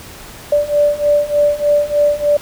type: beating tone pair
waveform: sine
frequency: 584 / 587.3 Hz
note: D5 / D5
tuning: -10 / 0 cents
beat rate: 3.3 Hz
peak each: -15 / -13 dBFS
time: 0.52-2.37 s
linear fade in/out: 5 ms
effects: pink hiss -35 dBFS RMS until 2.41 s